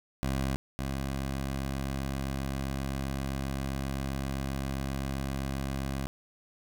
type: tone pair in turn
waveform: 15% pulse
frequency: 67 / 67.62 Hz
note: C2 / C#2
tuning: +42 / -42 cents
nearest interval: unison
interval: 16 cents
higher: second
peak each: -22 / -25 dBFS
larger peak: first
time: 0.23-0.56 / 0.79-6.07 s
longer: second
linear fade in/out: 0 ms
effects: none

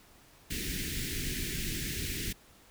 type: band-stop noise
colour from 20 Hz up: pink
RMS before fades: -35 dBFS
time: 0.5-2.33 s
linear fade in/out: 10 ms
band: 400 to 1700 Hz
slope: 48 dB/octave
effects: pink hiss -59 dBFS RMS until 2.7 s

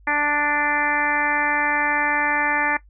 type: harmonic tone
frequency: 293.9 Hz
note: D4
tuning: 1 cent sharp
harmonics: 1 / 2 / 3 / 4 / 5 / 6 / 7 / 8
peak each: -30 / -32 / -24 / -29 / -29 / -23 / -25 / -31 dBFS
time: 0.07-2.77 s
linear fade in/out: 5 ms
effects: noise-tail reverb RT60 0.1 s tail -17 dB re dry + added 50 Hz sine -47 dBFS peak until 2.89 s

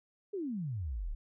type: exponential sweep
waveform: sine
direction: down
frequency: 426.3 to 31.57 Hz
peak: -34 dBFS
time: 0.33-1.15 s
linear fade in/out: 10 ms
effects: none

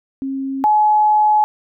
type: tone pair in turn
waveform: sine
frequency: 269.5 / 849 Hz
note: C#4 / G#5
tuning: -49 / +38 cents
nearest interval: octave + minor sixth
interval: 1987 cents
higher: second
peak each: -20 / -10 dBFS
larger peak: second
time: 0.22-0.64 / 0.64-1.44 s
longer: second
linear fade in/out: 0 ms
effects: none

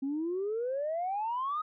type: exponential sweep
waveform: sine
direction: up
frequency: 265.1 to 1273 Hz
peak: -29 dBFS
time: 0.02-1.62 s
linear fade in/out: 10 ms
effects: tanh soft clip ceiling -26 dBFS

